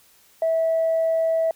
sine tone, 652 Hz, E5, 19 cents flat, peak -17 dBFS, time 0.42-1.51 s, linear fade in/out 2 ms, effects tanh soft clip ceiling -14 dBFS + white hiss -56 dBFS RMS until 1.55 s

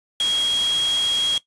sine tone in noise, 3281 Hz, G#7, 22 cents flat, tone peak -18 dBFS, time 0.2-1.38 s, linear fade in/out 2 ms, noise white, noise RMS -29 dBFS, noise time 0.2-1.38 s, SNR +8 dB, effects noise-tail reverb RT60 0.1 s tail -17 dB re dry + resampled to 22050 Hz

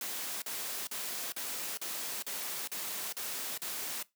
white noise bursts, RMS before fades -38 dBFS, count 9, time 0.01-4.028 s, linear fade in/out 2 ms, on 410 ms, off 41 ms, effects noise-tail reverb RT60 0.2 s tail -20 dB re dry + high-pass 200 Hz 12 dB/octave

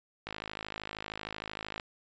click train, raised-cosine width 0.3 ms, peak -21 dBFS, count 82, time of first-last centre 0.27-1.798 s, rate 53 Hz, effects resampled to 16000 Hz

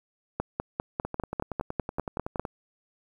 two click trains, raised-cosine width 1 ms, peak -13 / -18 dBFS, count 11 / 16, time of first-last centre 0.4-2.396 / 1.05-2.452 s, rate 5.01 / 10.7 Hz, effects 9-bit

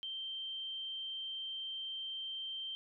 sine tone, 3136 Hz, G7, in tune, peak -39 dBFS, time 0.03-2.75 s, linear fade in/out 0 ms, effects none

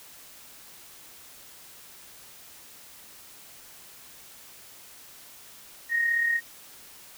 sine tone with amplitude modulation, 1864.7 Hz, A#6, in tune, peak -20 dBFS, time 5.89-6.41 s, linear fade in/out 50 ms, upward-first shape sine, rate 36.7 Hz, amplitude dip 45%, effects white hiss -49 dBFS RMS until 7.17 s

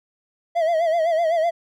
triangle tone with vibrato, 659.3 Hz, E5, in tune, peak -15 dBFS, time 0.55-1.51 s, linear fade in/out 20 ms, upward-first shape sine, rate 7.9 Hz, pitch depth 89 cents each way, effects none

